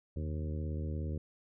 harmonic tone with a mistuned harmonic, 77 Hz, D#2, 17 cents flat, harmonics 1 / 2 / 3 / 4 / 5 / 6 / 7, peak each -35 / -41 / -45 / -47 / -49 / -51 / -52 dBFS, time 0.16-1.18 s, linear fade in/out 5 ms, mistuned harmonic 1, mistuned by +110 cents, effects none

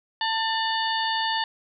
harmonic tone with a mistuned harmonic, 894 Hz, A5, 27 cents sharp, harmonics 1 / 2 / 3 / 4 / 5, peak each -26 / -29 / -31 / -32 / -33 dBFS, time 0.21-1.44 s, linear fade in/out 2 ms, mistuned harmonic 3, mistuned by +150 cents, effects none

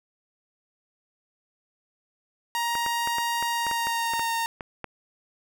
sawtooth tone with pitch glide, 939 to 919.7 Hz, A#5 to A#5, +12 to -24 cents, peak -21 dBFS, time 2.55-4.46 s, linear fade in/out 0 ms, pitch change -36 cents, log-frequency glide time 3.51-4.33 s
clicks, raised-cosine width 0.5 ms, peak -18 dBFS, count 12, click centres 2.753 / 2.863 / 3.074 / 3.184 / 3.426 / 3.667 / 3.713 / 3.87 / 4.136 / 4.195 / 4.608 / 4.843 s
effects none

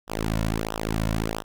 sawtooth tone with flanger, 54.4 Hz, A1, 19 cents flat, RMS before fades -27 dBFS, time 0.07-1.44 s, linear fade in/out 50 ms, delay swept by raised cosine 0.44 to 2.54 ms, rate 1.5 Hz, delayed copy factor -0.95, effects none

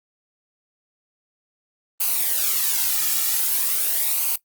blue noise with flanger, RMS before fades -21 dBFS, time 2-4.36 s, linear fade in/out 5 ms, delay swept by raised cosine 0.55 to 1.95 ms, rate 0.44 Hz, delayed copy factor -0.65, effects noise-tail reverb RT60 0.1 s tail -20 dB re dry + Opus 32 kbps

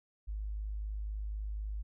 sine tone, 52 Hz, G#1, 3 cents sharp, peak -35 dBFS, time 0.27-1.83 s, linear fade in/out 20 ms, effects none

